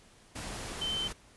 sine tone in noise, 3084 Hz, G7, 29 cents flat, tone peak -31 dBFS, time 0.81-1.08 s, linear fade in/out 10 ms, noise pink, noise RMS -40 dBFS, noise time 0.35-1.13 s, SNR +6 dB, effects pink hiss -59 dBFS RMS until 1.36 s + resampled to 24000 Hz

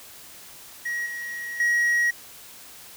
triangle tone with level steps, 1901 Hz, A#6, 33 cents sharp, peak -24 / -29 / -17 dBFS, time 0.85-2.11 s, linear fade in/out 10 ms, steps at 1.06 / 1.6 s, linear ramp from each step 2 ms, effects white hiss -45 dBFS RMS until 2.96 s

